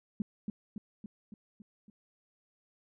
sine tone with echo, 209.2 Hz, G#3, 13 cents sharp, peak -28 dBFS, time 0.2-0.22 s, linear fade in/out 2 ms, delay 280 ms, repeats 6, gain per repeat -4 dB, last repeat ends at 1.9 s, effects none

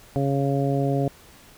harmonic tone, 138.59 Hz, C#3, in tune, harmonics 1 / 2 / 3 / 4 / 5, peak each -23 / -26 / -28 / -29 / -30 dBFS, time 0.16-1.08 s, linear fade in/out 0 ms, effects pink hiss -50 dBFS RMS until 1.57 s

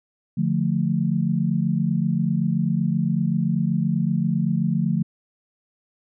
sine chord, D minor, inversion none, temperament equal, 146.83 / 174.61 / 220 Hz, D3 / F3 / A3, 0 / 0 / 0 cents, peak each -24 / -22 / -24 dBFS, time 0.37-5.03 s, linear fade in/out 10 ms, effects none

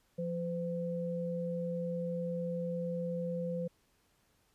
sine tone pair together, 173.67 / 510 Hz, F3 / C5, -9 / -44 cents, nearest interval octave + perfect fifth, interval 1865 cents, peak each -36 / -36 dBFS, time 0.18-3.68 s, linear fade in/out 10 ms, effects pink hiss -72 dBFS RMS until 4.54 s + resampled to 32000 Hz

